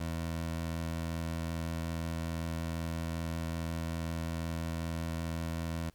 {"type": "tone with vibrato", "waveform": "20% pulse", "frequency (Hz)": 82.41, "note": "E2", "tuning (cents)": 0, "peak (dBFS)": -29, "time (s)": [0, 5.9], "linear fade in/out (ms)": 5, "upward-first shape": "sine", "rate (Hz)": 5.4, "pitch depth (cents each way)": 8, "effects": ["pink hiss -68 dBFS RMS until 5.94 s"]}